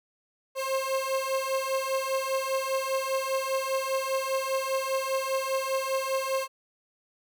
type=beating tone pair; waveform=30% pulse; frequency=530 / 535 Hz; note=C5 / C5; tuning=+22 / +38 cents; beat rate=5 Hz; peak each=-27 dBFS; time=0.55-6.48 s; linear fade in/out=50 ms; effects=none